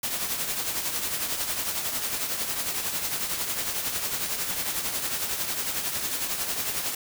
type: noise with tremolo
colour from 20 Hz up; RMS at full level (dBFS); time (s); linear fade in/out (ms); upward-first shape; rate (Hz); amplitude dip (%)
white; -27; 0.03-6.95; 5; triangle; 11; 55
effects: none